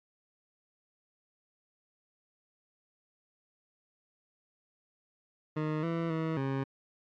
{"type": "tone with pitch steps", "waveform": "20% pulse", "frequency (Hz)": [154.2, 166.4, 160.8, 135.5], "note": ["D#3", "E3", "E3", "C#3"], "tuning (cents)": [-15, 17, -43, -39], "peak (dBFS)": -25, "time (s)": [5.56, 6.64], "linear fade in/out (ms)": 10, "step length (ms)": 270, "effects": ["low-pass 2000 Hz 12 dB/octave", "MP3 96 kbps"]}